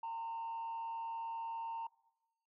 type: tone with frequency modulation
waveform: sine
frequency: 915 Hz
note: A#5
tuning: 32 cents flat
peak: -37 dBFS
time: 0.03-1.87 s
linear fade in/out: 5 ms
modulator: 127 Hz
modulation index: 0.25
effects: noise-tail reverb RT60 1.0 s tail -23 dB re dry + tanh soft clip ceiling -37 dBFS